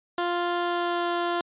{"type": "tone with pitch glide", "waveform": "15% pulse", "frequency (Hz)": [349.2, 346.6], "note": ["F4", "F4"], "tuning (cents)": [0, -13], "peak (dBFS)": -18, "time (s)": [0.18, 1.41], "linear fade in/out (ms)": 2, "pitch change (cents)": -13, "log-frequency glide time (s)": [0.59, 1.09], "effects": ["resampled to 8000 Hz"]}